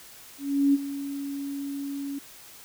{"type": "tone with ADSR envelope", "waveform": "sine", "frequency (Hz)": 280, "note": "C#4", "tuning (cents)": 18, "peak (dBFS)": -16, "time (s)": [0.38, 2.19], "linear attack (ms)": 360, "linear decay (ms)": 30, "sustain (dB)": -14, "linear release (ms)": 8, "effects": ["white hiss -48 dBFS RMS until 2.64 s"]}